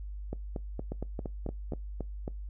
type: two click trains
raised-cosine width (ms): 2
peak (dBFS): -22 / -22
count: 7 / 6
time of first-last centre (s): 0.33-1.722 / 0.92-2.279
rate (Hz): 4.31 / 3.68
effects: noise-tail reverb RT60 0.2 s tail -23 dB re dry + added 50 Hz sine -37 dBFS peak until 2.49 s